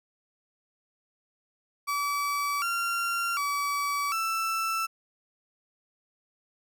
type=tone with pitch steps; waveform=35% pulse; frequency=1148 / 1379 / 1144 / 1329 Hz; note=D6 / F6 / D6 / E6; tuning=-40 / -22 / -46 / +14 cents; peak=-25 dBFS; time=1.87-4.87 s; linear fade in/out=20 ms; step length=750 ms; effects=none